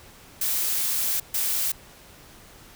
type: noise bursts at uneven times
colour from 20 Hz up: blue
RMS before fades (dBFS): -25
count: 2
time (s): 0.41-1.2 / 1.34-1.72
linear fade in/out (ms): 5
effects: pink hiss -49 dBFS RMS until 2.75 s